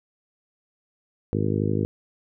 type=harmonic tone; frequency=51.91 Hz; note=G#1; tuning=in tune; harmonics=2 / 3 / 4 / 5 / 6 / 7 / 8 / 9; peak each=-26 / -28 / -29 / -30 / -31 / -31 / -32 / -33 dBFS; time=1.33-1.85 s; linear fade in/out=0 ms; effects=none